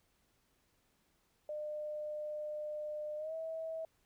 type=tone with pitch glide; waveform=sine; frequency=603 to 646.3 Hz; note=D5 to E5; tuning=+46 to -34 cents; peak=-38 dBFS; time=1.49-3.85 s; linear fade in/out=2 ms; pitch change=+120 cents; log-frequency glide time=3.17-3.34 s; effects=pink hiss -75 dBFS RMS until 4.05 s